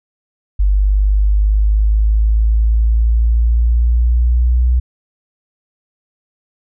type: exponential sweep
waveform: sine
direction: up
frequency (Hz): 49 to 61.7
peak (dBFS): -9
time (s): 0.59-4.8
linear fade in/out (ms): 10
effects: none